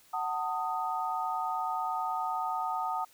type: chord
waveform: sine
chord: D# diminished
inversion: first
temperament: just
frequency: 746.7 / 896 / 1244.5 Hz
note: F#5 / A5 / D#6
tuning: +16 / +31 / 0 cents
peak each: -34 dBFS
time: 0.13-3.05 s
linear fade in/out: 10 ms
effects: white hiss -61 dBFS RMS until 3.13 s